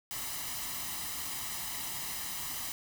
white noise with comb filter, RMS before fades -38 dBFS, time 0.11-2.72 s, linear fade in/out 0 ms, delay 1 ms, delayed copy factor +0.6, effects none

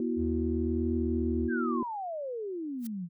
sine chord, B suspended fourth, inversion none, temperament equal with one note detuned, 241.7 / 329.6 / 370 Hz, B3 / E4 / F#4, -37 / 0 / 0 cents, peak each -30 / -33 / -34 dBFS, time 0-1.83 s, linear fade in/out 2 ms
triangle tone with pitch glide, 80.3 to 77.16 Hz, E2 to D#2, -45 to -14 cents, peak -30 dBFS, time 0.16-1.5 s, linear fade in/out 50 ms, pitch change -69 cents, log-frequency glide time 0.8-1.39 s
sine exponential sweep, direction down, 1650 to 164.81 Hz, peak -33 dBFS, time 1.48-3.09 s, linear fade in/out 50 ms
blue noise with exponential growth, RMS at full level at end -40 dBFS, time 2.78-2.87 s, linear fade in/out 5 ms, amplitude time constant 18 ms
effects none

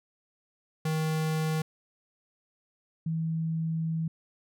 square / sine tone pair in turn, 157.5 / 162.02 Hz, D#3 / E3, +21 / -30 cents, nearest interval unison, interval 49 cents, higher second, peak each -27 dBFS, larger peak neither, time 0.85-1.62 / 3.06-4.08 s, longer second, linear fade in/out 5 ms, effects none

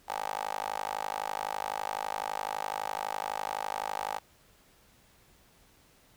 15% pulse tone with high-pass filter, 51.91 Hz, G#1, in tune, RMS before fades -35 dBFS, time 0.08-4.19 s, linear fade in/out 10 ms, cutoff 790 Hz, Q 4.5, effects pink hiss -62 dBFS RMS until 6.16 s

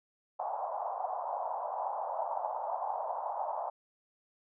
white band-pass noise, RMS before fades -36 dBFS, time 0.39-3.7 s, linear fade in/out 10 ms, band 630 to 940 Hz, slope 48 dB/octave, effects none

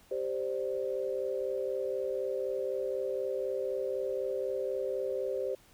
sine chord, G suspended fourth, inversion none, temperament equal, 392 / 523.3 / 587.3 Hz, G4 / C5 / D5, 0 / 0 / 0 cents, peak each -35 / -33 / -39 dBFS, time 0.11-5.55 s, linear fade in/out 5 ms, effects pink hiss -61 dBFS RMS until 5.73 s

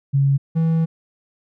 sine / triangle tone pair in turn, 138.4 / 162.87 Hz, C#3 / E3, -2 / -21 cents, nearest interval minor third, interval 281 cents, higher second, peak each -13 dBFS, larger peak neither, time 0.13-0.38 / 0.55-0.86 s, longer second, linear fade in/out 20 ms, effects none

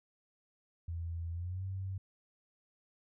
sine tone with pitch glide, 84 to 95.38 Hz, E2 to G2, +33 to -47 cents, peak -36 dBFS, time 0.88-1.98 s, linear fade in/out 5 ms, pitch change +220 cents, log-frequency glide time 1.32-1.64 s, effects none

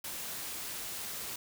white noise, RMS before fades -40 dBFS, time 0.04-1.36 s, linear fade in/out 5 ms, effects none

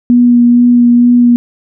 sine tone with vibrato, 241.4 Hz, B3, 39 cents flat, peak -3 dBFS, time 0.1-1.36 s, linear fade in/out 0 ms, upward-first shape sine, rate 2.2 Hz, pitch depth 13 cents each way, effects none

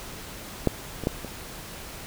clicks, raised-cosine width 2 ms, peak -6 / -18 / -9 / -21 dBFS, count 4, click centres 0.673 / 1.037 / 1.071 / 1.247 s, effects pink hiss -40 dBFS RMS until 2.06 s

